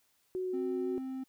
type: tone with vibrato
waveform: sine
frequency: 368.8 Hz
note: F#4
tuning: 6 cents flat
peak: -32 dBFS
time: 0.35-0.98 s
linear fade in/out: 0 ms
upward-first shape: triangle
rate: 4 Hz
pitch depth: 10 cents each way
type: tone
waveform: triangle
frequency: 262.4 Hz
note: C4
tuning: 5 cents sharp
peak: -34 dBFS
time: 0.53-1.24 s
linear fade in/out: 10 ms
effects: white hiss -72 dBFS RMS until 1.28 s